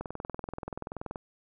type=click train; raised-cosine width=1 ms; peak=-22 dBFS; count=25; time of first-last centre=0.01-1.158 s; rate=20.9 Hz; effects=none

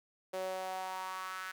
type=tone with high-pass filter sweep; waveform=sawtooth; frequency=187.1 Hz; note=F#3; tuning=20 cents sharp; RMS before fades=-40 dBFS; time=0.33-1.52 s; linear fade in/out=10 ms; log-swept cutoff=500 to 1500 Hz; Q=4.1; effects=none

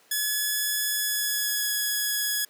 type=tone with pitch glide; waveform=5% pulse; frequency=1704 to 1681.5 Hz; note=G#6 to G#6; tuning=+44 to +21 cents; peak=-14 dBFS; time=0.11-2.45 s; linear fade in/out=5 ms; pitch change=-23 cents; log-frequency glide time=0.9-1.73 s; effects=pink hiss -58 dBFS RMS until 2.49 s + high-pass 400 Hz 12 dB/octave

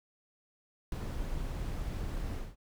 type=noise with ADSR envelope; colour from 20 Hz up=brown; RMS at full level=-29 dBFS; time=0.92-2.56 s; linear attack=3 ms; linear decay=4 ms; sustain=-7 dB; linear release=200 ms; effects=none

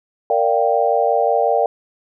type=chord; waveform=sine; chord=G minor seventh; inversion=first; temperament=equal with one note detuned; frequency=462.7 / 587.3 / 698.5 / 784 Hz; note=Bb4 / D5 / F5 / G5; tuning=-13 / 0 / 0 / 0 cents; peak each=-19 dBFS; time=0.3-1.66 s; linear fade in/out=2 ms; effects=none

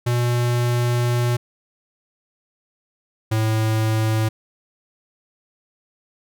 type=tone pair in turn; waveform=square; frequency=121 / 110.01 Hz; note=B2 / A2; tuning=-35 / 0 cents; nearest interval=major second; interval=165 cents; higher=first; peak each=-18 dBFS; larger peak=neither; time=0.06-1.37 / 3.31-4.29 s; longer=first; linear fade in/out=10 ms; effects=none

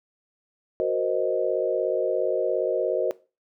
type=chord; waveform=sine; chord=C half-diminished seventh; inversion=second; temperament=equal; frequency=370 / 466.2 / 523.3 / 622.3 Hz; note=Gb4 / Bb4 / C5 / Eb5; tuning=0 / 0 / 0 / 0 cents; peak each=-27 dBFS; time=0.8-3.11 s; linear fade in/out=0 ms; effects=noise-tail reverb RT60 0.3 s tail -19 dB re dry

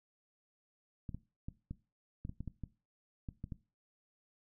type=clicks; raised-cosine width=5 ms; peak=-29 dBFS; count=12; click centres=1.092 / 1.146 / 1.485 / 1.71 / 2.251 / 2.294 / 2.406 / 2.477 / 2.637 / 3.288 / 3.441 / 3.522 s; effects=noise-tail reverb RT60 0.3 s tail -18 dB re dry

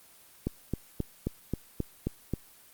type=click train; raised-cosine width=3 ms; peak=-16 dBFS; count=8; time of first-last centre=0.47-2.337 s; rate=3.75 Hz; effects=white hiss -56 dBFS RMS until 2.73 s + Opus 24 kbps

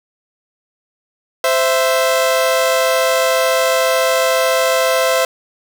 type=tone pair together; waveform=sawtooth; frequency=520 / 662 Hz; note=C5 / E5; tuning=-11 / +7 cents; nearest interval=major third; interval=418 cents; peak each=-11 / -12 dBFS; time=1.44-5.25 s; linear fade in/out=2 ms; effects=none

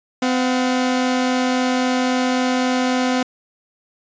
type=tone pair together; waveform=sawtooth; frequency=254.9 / 721 Hz; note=C4 / F#5; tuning=-45 / -45 cents; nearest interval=octave + tritone; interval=1800 cents; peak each=-13 / -22 dBFS; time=0.22-3.23 s; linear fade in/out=5 ms; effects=resampled to 16000 Hz

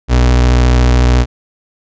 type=tone with vibrato; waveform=35% pulse; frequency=61.6 Hz; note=B1; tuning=4 cents flat; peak=-5 dBFS; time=0.08-1.26 s; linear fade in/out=50 ms; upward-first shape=triangle; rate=14 Hz; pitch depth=33 cents each way; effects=resampled to 16000 Hz

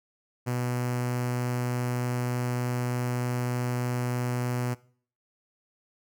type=tone with notch filter; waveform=sawtooth; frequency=123.3 Hz; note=B2; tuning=2 cents flat; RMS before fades=-29 dBFS; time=0.46-4.75 s; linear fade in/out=20 ms; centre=3600 Hz; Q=1.6; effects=noise-tail reverb RT60 0.5 s tail -21 dB re dry

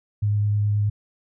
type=tone with vibrato; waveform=sine; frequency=103.83 Hz; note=G#2; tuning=in tune; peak=-18 dBFS; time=0.22-0.9 s; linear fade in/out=10 ms; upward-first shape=triangle; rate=9.5 Hz; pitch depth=12 cents each way; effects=none

